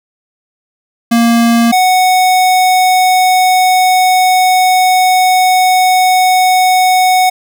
square tone pair in turn, 233.1 / 740 Hz, A#3 / F#5, 0 / 0 cents, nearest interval octave + minor sixth, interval 2000 cents, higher second, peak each -7 dBFS, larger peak neither, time 1.11-1.72 / 1.72-7.3 s, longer second, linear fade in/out 10 ms, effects none

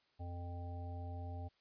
harmonic tone, 87.2 Hz, F2, 2 cents flat, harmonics 1 / 3 / 5 / 7 / 9, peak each -42 / -54 / -59 / -56 / -53 dBFS, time 0.19-1.49 s, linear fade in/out 20 ms, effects white hiss -75 dBFS RMS until 1.6 s + resampled to 11025 Hz

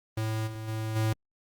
square tone with level steps, 110 Hz, A2, in tune, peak -28 / -36 / -31 / -25 dBFS, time 0.17-1.13 s, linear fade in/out 5 ms, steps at 0.46 / 0.67 / 0.95 s, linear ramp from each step 20 ms, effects Opus 32 kbps

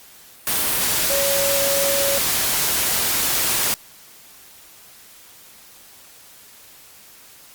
sine tone in noise, 558 Hz, C#5, 11 cents sharp, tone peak -21 dBFS, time 1.1-2.18 s, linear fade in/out 0 ms, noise white, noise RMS -20 dBFS, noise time 0.47-3.74 s, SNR -4 dB, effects white hiss -46 dBFS RMS until 7.54 s + Opus 48 kbps

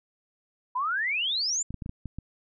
sine exponential sweep, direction up, 962 to 7400 Hz, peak -25 dBFS, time 0.75-1.63 s, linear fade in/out 10 ms
clicks, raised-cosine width 5 ms, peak -23 dBFS, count 7, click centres 1.706 / 1.743 / 1.822 / 1.861 / 1.894 / 2.057 / 2.186 s
effects none

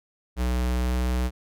square tone with pitch glide, 61.74 to 62.17 Hz, B1 to B1, 0 to +12 cents, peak -23 dBFS, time 0.36-1.31 s, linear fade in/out 50 ms, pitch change +12 cents, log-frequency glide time 0.76-0.94 s, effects none

